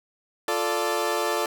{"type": "chord", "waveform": "20% pulse", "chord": "D minor", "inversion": "first", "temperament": "equal with one note detuned", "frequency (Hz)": [349.2, 440, 585], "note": ["F4", "A4", "D5"], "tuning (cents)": [0, 0, -7], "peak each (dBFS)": [-24, -22, -23], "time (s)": [0.48, 1.46], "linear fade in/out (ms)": 2, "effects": []}